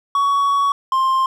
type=tone pair in turn; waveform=triangle; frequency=1122 / 1054.4 Hz; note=C#6 / C6; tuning=+21 / +13 cents; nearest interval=minor second; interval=108 cents; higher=first; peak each=-12 dBFS; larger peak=neither; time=0.15-0.72 / 0.92-1.26 s; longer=first; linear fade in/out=2 ms; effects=none